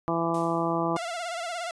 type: harmonic tone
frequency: 167.2 Hz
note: E3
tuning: 25 cents sharp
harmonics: 1 / 2 / 3 / 4 / 5 / 6 / 7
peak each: -32 / -29 / -34 / -31 / -33 / -33 / -32 dBFS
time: 0.08-0.97 s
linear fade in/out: 0 ms
type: noise with exponential decay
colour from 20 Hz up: blue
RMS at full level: -41 dBFS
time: 0.34-0.94 s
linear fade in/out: 5 ms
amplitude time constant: 130 ms
type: tone with vibrato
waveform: sawtooth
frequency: 687 Hz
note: F5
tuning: 29 cents flat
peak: -27 dBFS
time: 0.96-1.71 s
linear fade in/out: 2 ms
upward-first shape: sine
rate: 17 Hz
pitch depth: 78 cents each way
effects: resampled to 22050 Hz